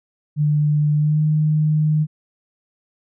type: tone with pitch glide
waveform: sine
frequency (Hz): 149.2 to 153.39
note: D3 to D#3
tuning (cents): +28 to -24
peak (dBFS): -14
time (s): 0.36-2.07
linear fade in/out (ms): 50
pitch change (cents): +48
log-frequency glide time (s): 0.96-1.21
effects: none